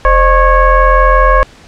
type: tone with frequency modulation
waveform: sine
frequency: 523.3 Hz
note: C5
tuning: in tune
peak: -4 dBFS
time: 0.05-1.43 s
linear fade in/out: 0 ms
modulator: 566 Hz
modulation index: 1.7
effects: pink hiss -39 dBFS RMS until 1.67 s + low-pass 6000 Hz 12 dB/octave